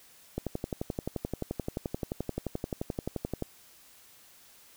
click train, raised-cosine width 2 ms, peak -18 dBFS, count 36, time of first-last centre 0.38-3.423 s, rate 11.5 Hz, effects white hiss -57 dBFS RMS until 4.76 s

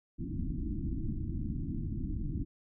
pink low-pass noise, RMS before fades -35 dBFS, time 0.18-2.45 s, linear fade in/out 20 ms, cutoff 330 Hz, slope 96 dB/octave, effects none

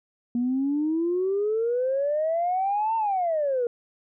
sine exponential two-way sweep, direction up then down, 236.8 to 913 to 467.3 Hz, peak -21 dBFS, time 0.35-3.67 s, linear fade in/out 2 ms, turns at 2.96 s, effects tanh soft clip ceiling -17 dBFS

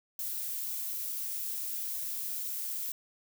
violet noise, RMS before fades -36 dBFS, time 0.19-2.92 s, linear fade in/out 2 ms, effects none

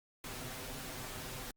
pink noise with comb filter, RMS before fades -44 dBFS, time 0.24-1.51 s, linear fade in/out 2 ms, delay 7.8 ms, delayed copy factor +0.7, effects Opus 48 kbps

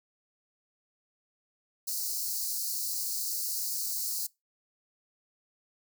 white high-pass noise, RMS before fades -33 dBFS, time 1.87-4.27 s, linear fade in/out 10 ms, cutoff 4200 Hz, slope 96 dB/octave, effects noise-tail reverb RT60 0.2 s tail -22 dB re dry

